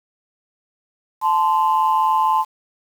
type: tone pair together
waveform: sine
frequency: 873 / 1037 Hz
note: A5 / C6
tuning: -14 / -16 cents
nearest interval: minor third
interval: 298 cents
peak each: -16 dBFS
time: 1.21-2.45 s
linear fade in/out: 50 ms
effects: tanh soft clip ceiling -8 dBFS + 7-bit